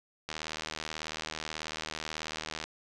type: click train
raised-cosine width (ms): 0.2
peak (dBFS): -18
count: 185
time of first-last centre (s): 0.29-2.64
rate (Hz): 78.3
effects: resampled to 22050 Hz